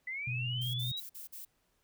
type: linear sweep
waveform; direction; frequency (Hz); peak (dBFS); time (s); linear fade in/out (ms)
sine; up; 1983 to 3919; -36; 0.07-1; 5
type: tone with vibrato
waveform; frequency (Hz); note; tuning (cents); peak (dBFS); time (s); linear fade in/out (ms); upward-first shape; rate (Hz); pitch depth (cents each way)
sine; 123.47; B2; 0; -34; 0.27-0.92; 5; sine; 18; 53
type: noise bursts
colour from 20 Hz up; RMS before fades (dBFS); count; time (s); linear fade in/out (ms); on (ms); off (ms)
violet; -46; 5; 0.61-1.452; 10; 130; 48
effects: pink hiss -75 dBFS RMS until 1.83 s